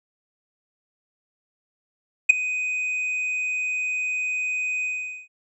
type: tone with ADSR envelope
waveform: triangle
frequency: 2500 Hz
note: D#7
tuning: 8 cents sharp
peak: -4 dBFS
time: 2.29-5.28 s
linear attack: 11 ms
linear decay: 10 ms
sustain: -18 dB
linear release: 440 ms
effects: resampled to 24000 Hz